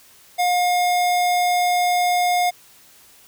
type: tone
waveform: square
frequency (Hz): 714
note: F5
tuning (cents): +38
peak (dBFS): -17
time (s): 0.38-2.51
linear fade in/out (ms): 20
effects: white hiss -50 dBFS RMS until 3.27 s